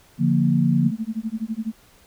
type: chord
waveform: sine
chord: Bb major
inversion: first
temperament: just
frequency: 145.68 / 174.81 / 233.1 Hz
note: D3 / F3 / Bb3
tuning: -14 / +2 / 0 cents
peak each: -20 dBFS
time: 0.18-0.92 s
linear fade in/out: 50 ms
type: tone with tremolo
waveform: sine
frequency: 221.7 Hz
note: A3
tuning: 13 cents sharp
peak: -21 dBFS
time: 0.83-1.72 s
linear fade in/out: 5 ms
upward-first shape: sine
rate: 12 Hz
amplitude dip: 100%
effects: pink hiss -54 dBFS RMS until 2.06 s